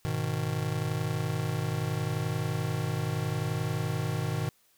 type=chord; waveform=square; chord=G# minor; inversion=none; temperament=just; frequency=103.83 / 124.59 / 155.74 Hz; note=G#2 / B2 / D#3; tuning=0 / +16 / +2 cents; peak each=-35 / -33 / -33 dBFS; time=0.05-4.49 s; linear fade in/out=0 ms; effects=white hiss -66 dBFS RMS until 4.77 s